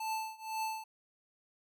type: tone with tremolo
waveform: square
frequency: 880 Hz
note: A5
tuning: in tune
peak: -33 dBFS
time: 0-0.84 s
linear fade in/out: 5 ms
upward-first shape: triangle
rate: 2 Hz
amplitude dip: 95%
effects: none